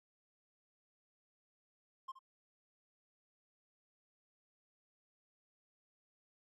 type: tone with echo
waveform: triangle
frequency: 1059 Hz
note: C6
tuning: 21 cents sharp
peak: -40 dBFS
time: 2.08-2.12 s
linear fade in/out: 10 ms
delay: 72 ms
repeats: 1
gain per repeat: -13 dB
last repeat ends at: 2.192 s
effects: none